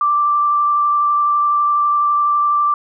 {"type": "tone with vibrato", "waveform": "sine", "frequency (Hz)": 1174.7, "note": "D6", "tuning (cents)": 0, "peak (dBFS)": -12, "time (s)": [0.01, 2.74], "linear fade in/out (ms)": 2, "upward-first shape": "triangle", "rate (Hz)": 12, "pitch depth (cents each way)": 11, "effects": []}